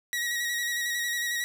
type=tone with vibrato; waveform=sawtooth; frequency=1907 Hz; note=A#6; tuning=39 cents sharp; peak=-24 dBFS; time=0.13-1.44 s; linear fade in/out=0 ms; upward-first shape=square; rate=11 Hz; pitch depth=24 cents each way; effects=none